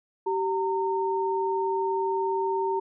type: tone pair together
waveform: sine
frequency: 385.5 / 916.9 Hz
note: G4 / A#5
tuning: -29 / -29 cents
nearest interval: octave + minor third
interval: 1500 cents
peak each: -26 / -27 dBFS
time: 0.26-2.8 s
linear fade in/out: 10 ms
effects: none